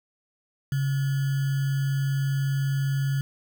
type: tone with sample-and-hold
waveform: sine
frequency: 137.4 Hz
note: C#3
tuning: 15 cents flat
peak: -22 dBFS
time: 0.72-3.21 s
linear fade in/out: 2 ms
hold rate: 1575 Hz
effects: none